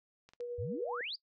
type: clicks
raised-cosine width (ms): 0.2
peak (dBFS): -39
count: 3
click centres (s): 0.29 / 0.335 / 0.407
type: tone with tremolo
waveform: sine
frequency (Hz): 482.9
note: B4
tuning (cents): -39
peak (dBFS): -36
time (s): 0.4-1.01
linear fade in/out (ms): 2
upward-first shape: sine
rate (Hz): 10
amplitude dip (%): 35
type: exponential sweep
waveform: sine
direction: up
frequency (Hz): 79.7 to 5100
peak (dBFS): -37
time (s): 0.58-1.16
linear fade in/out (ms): 10
effects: noise-tail reverb RT60 0.1 s tail -21 dB re dry